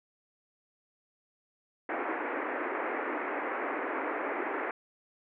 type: band-pass noise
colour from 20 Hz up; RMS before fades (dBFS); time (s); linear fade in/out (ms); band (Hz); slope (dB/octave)
pink; -34; 1.89-4.71; 2; 280 to 2200; 48
effects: none